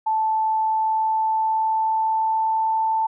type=tone with pitch glide; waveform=sine; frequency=877 to 885.7 Hz; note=A5 to A5; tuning=-6 to +11 cents; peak=-18 dBFS; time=0.06-3.07 s; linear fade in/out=10 ms; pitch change=+17 cents; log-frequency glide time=0.54-2.73 s; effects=none